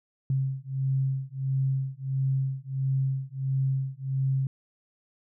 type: beating tone pair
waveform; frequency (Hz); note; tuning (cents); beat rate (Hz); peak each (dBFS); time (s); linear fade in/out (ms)
sine; 133.3 / 134.8; C3 / C#3; +33 / -48; 1.5; -28; 0.3-4.47; 2
effects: none